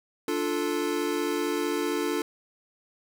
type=chord; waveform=square; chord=D minor; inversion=none; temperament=equal; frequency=293.7 / 349.2 / 440 Hz; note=D4 / F4 / A4; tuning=0 / 0 / 0 cents; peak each=-31 dBFS; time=0.28-2.22 s; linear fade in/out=2 ms; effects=none